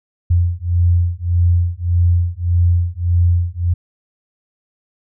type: beating tone pair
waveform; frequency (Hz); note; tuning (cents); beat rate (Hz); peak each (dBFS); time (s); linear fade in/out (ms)
sine; 86.3 / 88; F2 / F2; -20 / +14; 1.7; -15; 0.3-3.74; 10
effects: none